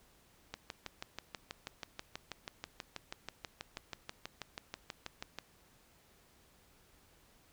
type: click train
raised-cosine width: 0.2 ms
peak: -23 dBFS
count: 31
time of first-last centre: 0.54-5.387 s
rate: 6.19 Hz
effects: pink hiss -66 dBFS RMS until 7.52 s